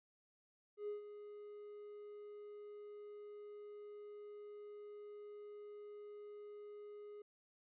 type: tone with ADSR envelope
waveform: triangle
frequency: 415.3 Hz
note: G#4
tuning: in tune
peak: -36 dBFS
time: 0.77-7.22 s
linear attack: 110 ms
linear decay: 130 ms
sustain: -12 dB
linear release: 4 ms
effects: tanh soft clip ceiling -36 dBFS + resampled to 8000 Hz